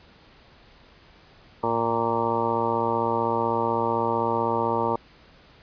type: harmonic tone with a mistuned harmonic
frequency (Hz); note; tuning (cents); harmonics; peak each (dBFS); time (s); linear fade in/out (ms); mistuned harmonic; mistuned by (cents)
115.8; A#2; -11; 1 / 2 / 3 / 4 / 5 / 6 / 7 / 8 / 9 / 10; -35 / -32 / -31 / -28 / -31 / -38 / -32 / -26 / -36 / -32; 1.63-4.96; 5; 1; -75
effects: pink hiss -53 dBFS RMS until 5.62 s + resampled to 11025 Hz